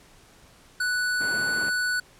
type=tone; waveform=square; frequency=1482 Hz; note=F#6; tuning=2 cents sharp; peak=-24 dBFS; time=0.8-2 s; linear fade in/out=5 ms
type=band-pass noise; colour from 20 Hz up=pink; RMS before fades=-38 dBFS; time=1.2-1.7 s; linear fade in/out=10 ms; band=170 to 1600 Hz; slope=12 dB/octave
effects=pink hiss -54 dBFS RMS until 2.19 s + low-pass 11000 Hz 12 dB/octave